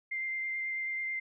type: tone with vibrato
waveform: sine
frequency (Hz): 2093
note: C7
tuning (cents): 0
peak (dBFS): -32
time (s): 0.11-1.2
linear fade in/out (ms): 10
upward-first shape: triangle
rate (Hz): 9.2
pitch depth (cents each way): 13
effects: none